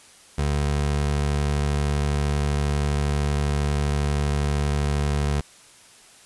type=tone; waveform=25% pulse; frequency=72.6 Hz; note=D2; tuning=19 cents flat; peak=-17 dBFS; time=0.38-5.41 s; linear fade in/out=5 ms; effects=white hiss -50 dBFS RMS until 6.25 s + resampled to 24000 Hz